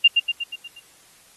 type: tone with echo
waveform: sine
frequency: 2794 Hz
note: F7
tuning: in tune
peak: -8 dBFS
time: 0.04-0.08 s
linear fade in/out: 10 ms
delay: 120 ms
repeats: 6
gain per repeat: -5 dB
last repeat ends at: 0.8 s
effects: white hiss -53 dBFS RMS until 1.36 s + AAC 32 kbps